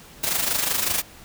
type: noise with amplitude modulation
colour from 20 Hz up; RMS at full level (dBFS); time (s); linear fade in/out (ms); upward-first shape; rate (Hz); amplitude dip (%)
white; -21; 0.23-1.02; 10; sine; 25.3; 60
effects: pink hiss -46 dBFS RMS until 1.24 s